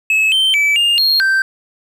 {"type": "tone with pitch steps", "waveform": "triangle", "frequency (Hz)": [2586, 3111, 2305, 2817, 4251, 1561], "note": ["E7", "G7", "D7", "F7", "C8", "G6"], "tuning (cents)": [-34, -14, -33, 14, 27, -8], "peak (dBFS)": -9, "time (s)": [0.1, 1.42], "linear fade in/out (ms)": 2, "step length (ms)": 220, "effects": []}